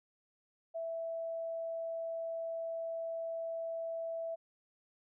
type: tone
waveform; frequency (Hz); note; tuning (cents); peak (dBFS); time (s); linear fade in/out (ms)
sine; 660; E5; +2; -36; 0.74-4.36; 20
effects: none